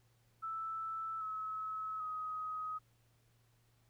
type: tone with pitch steps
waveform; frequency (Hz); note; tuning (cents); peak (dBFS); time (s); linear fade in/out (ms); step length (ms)
sine; 1318.5 / 1289.1 / 1260.4; E6 / E6 / D#6; 0 / -39 / +22; -38; 0.42-2.79; 20; 790
effects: added 116 Hz sine -70 dBFS peak until 3.89 s + pink hiss -75 dBFS RMS until 3.89 s